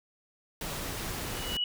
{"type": "noise", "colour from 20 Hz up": "pink", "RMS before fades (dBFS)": -36, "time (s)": [0.61, 1.57], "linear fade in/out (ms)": 2}
{"type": "tone with exponential growth", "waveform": "sine", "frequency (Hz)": 2932, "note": "F#7", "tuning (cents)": -16, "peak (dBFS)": -25, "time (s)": [1.13, 1.64], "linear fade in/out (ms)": 2, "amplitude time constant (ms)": 110}
{"effects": []}